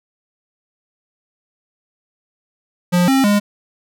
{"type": "tone with pitch steps", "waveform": "square", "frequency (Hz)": [177.1, 267.8, 205.1], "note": ["F3", "C4", "G#3"], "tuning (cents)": [24, 40, -21], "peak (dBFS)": -12, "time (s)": [2.92, 3.4], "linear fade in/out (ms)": 20, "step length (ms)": 160, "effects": []}